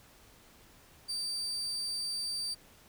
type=tone; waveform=35% pulse; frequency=4652 Hz; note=D8; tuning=17 cents flat; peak=-32 dBFS; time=1.08-2.55 s; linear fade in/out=20 ms; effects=pink hiss -59 dBFS RMS until 2.88 s